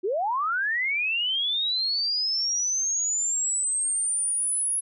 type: linear sweep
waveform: sine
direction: up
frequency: 337.3 to 10570 Hz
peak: -23 dBFS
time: 0.03-4.81 s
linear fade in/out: 20 ms
effects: none